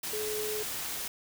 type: tone in noise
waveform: sine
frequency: 426 Hz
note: G#4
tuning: 44 cents sharp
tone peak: -33 dBFS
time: 0.13-0.63 s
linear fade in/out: 5 ms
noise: white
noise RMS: -36 dBFS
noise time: 0.03-1.08 s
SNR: 0 dB
effects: none